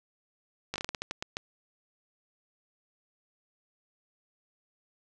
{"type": "slowing click train", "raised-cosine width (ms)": 0.2, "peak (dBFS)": -16, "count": 11, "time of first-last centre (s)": [0.74, 1.369], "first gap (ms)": 18, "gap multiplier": 1.26, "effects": []}